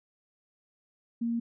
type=tone; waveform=sine; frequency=233.1 Hz; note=A#3; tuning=in tune; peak=-27 dBFS; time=1.21-1.4 s; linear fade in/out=10 ms; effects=none